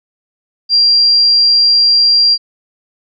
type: tone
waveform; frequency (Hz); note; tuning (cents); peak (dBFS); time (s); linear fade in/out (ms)
sine; 4754; D8; +20; -6; 0.69-2.38; 50
effects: none